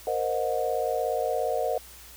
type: chord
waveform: sine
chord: C half-diminished seventh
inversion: third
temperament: equal with one note detuned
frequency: 466.2 / 523.3 / 622.3 / 727.3 Hz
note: Bb4 / C5 / Eb5 / Gb5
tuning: 0 / 0 / 0 / -30 cents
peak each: -30 dBFS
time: 0.07-1.78 s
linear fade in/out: 2 ms
effects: added 60 Hz sine -52 dBFS peak until 2.16 s + white hiss -48 dBFS RMS until 2.16 s